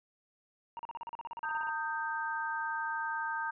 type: tone bursts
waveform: triangle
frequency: 932.3 Hz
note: A#5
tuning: in tune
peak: -36 dBFS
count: 16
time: 0.77-1.692 s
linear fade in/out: 0 ms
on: 22 ms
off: 38 ms
type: chord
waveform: sine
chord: Eb major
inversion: second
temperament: equal with one note detuned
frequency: 910.5 / 1244.5 / 1568 Hz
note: Bb5 / Eb6 / G6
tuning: -41 / 0 / 0 cents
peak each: -36 / -40 / -36 dBFS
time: 1.43-3.51 s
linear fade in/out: 10 ms
effects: resampled to 8000 Hz